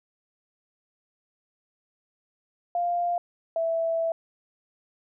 sine tone pair in turn, 698.5 / 659.6 Hz, F5 / E5, 0 / +1 cents, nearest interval minor second, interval 99 cents, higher first, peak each -23 dBFS, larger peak neither, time 2.75-3.18 / 3.56-4.12 s, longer second, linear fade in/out 2 ms, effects none

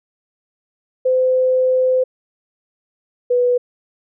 sine tone pair in turn, 513 / 491.9 Hz, C5 / B4, -34 / -7 cents, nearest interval minor second, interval 73 cents, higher first, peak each -12 dBFS, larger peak neither, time 1.05-2.04 / 3.3-3.58 s, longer first, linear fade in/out 10 ms, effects none

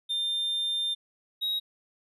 triangle tone pair in turn, 3600 / 3802 Hz, A7 / A#7, +39 / +33 cents, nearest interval minor second, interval 94 cents, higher second, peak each -25 dBFS, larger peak neither, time 0.09-0.95 / 1.41-1.6 s, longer first, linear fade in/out 20 ms, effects resampled to 32000 Hz

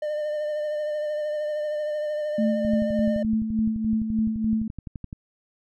triangle tone with vibrato, 602 Hz, D5, 43 cents sharp, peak -23 dBFS, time 0.02-3.23 s, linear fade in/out 5 ms, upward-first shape triangle, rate 13 Hz, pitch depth 29 cents each way
sine tone with tremolo, 220.1 Hz, A3, 1 cent sharp, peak -19 dBFS, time 2.38-4.68 s, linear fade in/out 5 ms, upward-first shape sine, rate 3.4 Hz, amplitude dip 55%
click train, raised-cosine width 5 ms, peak -22 dBFS, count 30, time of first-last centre 2.65-5.129 s, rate 11.7 Hz
effects none

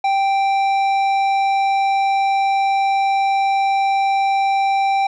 sine tone with tanh clipping, 784 Hz, G5, in tune, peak -16 dBFS, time 0.04-5.07 s, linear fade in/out 5 ms, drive 11 dB, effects none

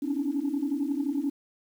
sine tone cluster, 254.8 / 276.1 / 287.3 / 321.8 Hz, C4 / C#4 / D4 / E4, -46 / -7 / -38 / -42 cents, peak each -36 / -30 / -28 / -34 dBFS, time 0.02-1.3 s, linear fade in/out 10 ms, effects tanh soft clip ceiling -19 dBFS + 9-bit

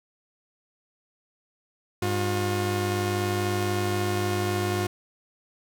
sawtooth tone pair together, 100.52 / 358.2 Hz, G2 / F4, +44 / +44 cents, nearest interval octave + minor seventh, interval 2200 cents, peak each -23 dBFS, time 2.02-4.87 s, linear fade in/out 5 ms, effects none

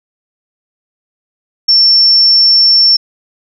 sine tone, 5420 Hz, E8, 47 cents sharp, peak -4 dBFS, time 1.68-2.97 s, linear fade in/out 10 ms, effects none

